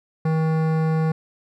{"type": "tone with hard clipping", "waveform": "sine", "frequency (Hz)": 159.2, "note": "D#3", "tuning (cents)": 40, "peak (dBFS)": -20, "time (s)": [0.25, 1.12], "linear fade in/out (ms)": 5, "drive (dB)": 16, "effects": []}